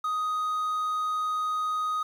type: tone with quantisation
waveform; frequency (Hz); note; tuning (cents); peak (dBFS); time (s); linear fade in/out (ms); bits
triangle; 1249; D#6; +6; -24; 0.04-2.03; 5; 9
effects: none